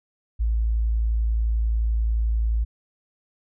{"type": "tone", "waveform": "sine", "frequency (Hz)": 55.7, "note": "A1", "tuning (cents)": 22, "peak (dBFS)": -19, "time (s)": [0.39, 2.65], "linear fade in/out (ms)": 20, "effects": []}